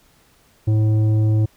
sine tone with tanh clipping, 108.2 Hz, A2, 29 cents flat, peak -15 dBFS, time 0.67-1.46 s, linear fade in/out 10 ms, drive 9 dB, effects pink hiss -56 dBFS RMS until 1.56 s

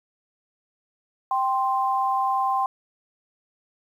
sine tone pair together, 784 / 1046.5 Hz, G5 / C6, 0 / 0 cents, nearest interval perfect fourth, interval 500 cents, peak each -23 dBFS, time 1.31-2.66 s, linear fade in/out 2 ms, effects 9-bit

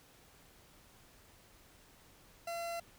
40% pulse tone, 680 Hz, F5, 46 cents flat, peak -37 dBFS, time 2.47-2.8 s, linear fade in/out 5 ms, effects pink hiss -62 dBFS RMS until 2.98 s

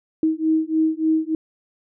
sine beating tone pair, 315.6 / 319 Hz, D#4 / D#4, +25 / +43 cents, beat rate 3.4 Hz, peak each -20 / -20 dBFS, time 0.23-1.35 s, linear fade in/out 2 ms, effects none

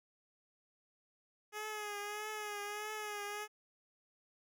10% pulse tone with vibrato, 419.1 Hz, G#4, 16 cents sharp, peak -32 dBFS, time 1.52-3.48 s, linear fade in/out 50 ms, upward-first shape triangle, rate 1.6 Hz, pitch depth 52 cents each way, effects none

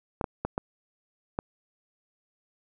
clicks, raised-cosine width 1 ms, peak -14 dBFS, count 5, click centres 0.212 / 0.242 / 0.45 / 0.579 / 1.389 s, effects none

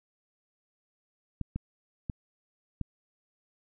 clicks, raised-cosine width 5 ms, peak -20 dBFS, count 4, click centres 1.413 / 1.56 / 2.098 / 2.813 s, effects none

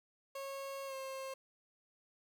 30% pulse tone with pitch glide, 547 to 533.3 Hz, C#5 to C5, -23 to +33 cents, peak -39 dBFS, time 0.35-1.34 s, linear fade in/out 5 ms, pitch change -44 cents, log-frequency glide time 0.86-0.94 s, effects 12-bit

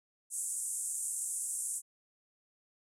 pink band-pass noise, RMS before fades -37 dBFS, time 0.3-1.82 s, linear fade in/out 50 ms, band 7700 to 10000 Hz, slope 48 dB/octave, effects none

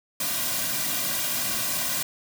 white noise with comb filter, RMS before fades -27 dBFS, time 0.2-2.03 s, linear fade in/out 5 ms, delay 2.3 ms, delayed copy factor -0.95, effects none

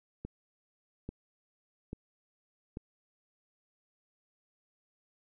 click train, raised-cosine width 3 ms, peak -26 dBFS, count 4, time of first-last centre 0.25-2.771 s, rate 1.19 Hz, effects none

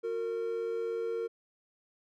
triangle tone pair together, 362.3 / 459 Hz, F#4 / A#4, -36 / -27 cents, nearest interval major third, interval 409 cents, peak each -37 / -30 dBFS, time 0.03-1.28 s, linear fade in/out 20 ms, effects none

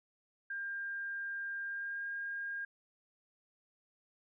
sine tone with pitch glide, 1600 to 1615.8 Hz, G6 to G#6, +35 to -48 cents, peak -37 dBFS, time 0.5-2.65 s, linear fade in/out 5 ms, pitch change +17 cents, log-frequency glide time 1.65-2.06 s, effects none

